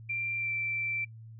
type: tone with pitch glide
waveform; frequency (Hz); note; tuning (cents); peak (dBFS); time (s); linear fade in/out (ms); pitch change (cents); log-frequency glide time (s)
sine; 2365 to 2341; D7 to D7; +12 to -6; -30; 0.09-1.05; 10; -18; 0.36-0.51
effects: noise-tail reverb RT60 0.1 s tail -25 dB re dry + added 112 Hz sine -45 dBFS peak until 1.39 s